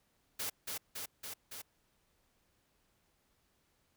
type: noise with echo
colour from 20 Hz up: white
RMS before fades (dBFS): -38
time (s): 0.39-0.5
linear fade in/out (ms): 10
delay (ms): 280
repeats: 4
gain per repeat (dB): -2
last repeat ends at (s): 1.62
effects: pink hiss -75 dBFS RMS until 3.96 s